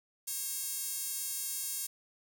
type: tone with high-pass filter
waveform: sawtooth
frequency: 543 Hz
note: C#5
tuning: 36 cents flat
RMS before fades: -37 dBFS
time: 0.27-1.87 s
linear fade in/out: 10 ms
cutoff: 8400 Hz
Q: 1.1
effects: none